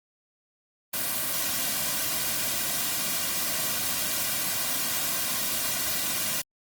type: noise with comb filter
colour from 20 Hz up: white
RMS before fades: -28 dBFS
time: 0.93-6.42 s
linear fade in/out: 10 ms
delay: 2.3 ms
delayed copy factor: -0.6
effects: Opus 32 kbps